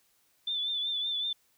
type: tone with vibrato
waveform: sine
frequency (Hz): 3520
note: A7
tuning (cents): 0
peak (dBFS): -29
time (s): 0.47-1.33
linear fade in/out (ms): 5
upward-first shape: triangle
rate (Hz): 5.3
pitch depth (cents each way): 54
effects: white hiss -69 dBFS RMS until 1.57 s